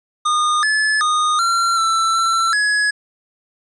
square tone with pitch steps, 1223 / 1725 / 1232 / 1368 / 1333 / 1343 / 1683 Hz, D#6 / A6 / D#6 / F6 / E6 / E6 / G#6, -30 / -35 / -17 / -36 / +19 / +32 / +23 cents, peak -15 dBFS, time 0.25-2.91 s, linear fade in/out 10 ms, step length 380 ms, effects resampled to 22050 Hz

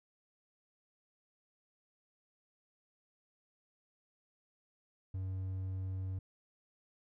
triangle tone, 94.3 Hz, F#2, 33 cents sharp, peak -34 dBFS, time 5.14-6.19 s, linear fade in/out 5 ms, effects none

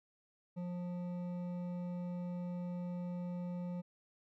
triangle tone with hard clipping, 177.2 Hz, F3, 25 cents sharp, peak -40 dBFS, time 0.56-3.82 s, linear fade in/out 20 ms, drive 13 dB, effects none

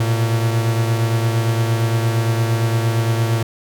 45% pulse beating tone pair, 113.4 / 122.1 Hz, A#2 / B2, -47 / -19 cents, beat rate 8.7 Hz, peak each -16 / -24 dBFS, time 0-3.43 s, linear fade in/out 5 ms, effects none

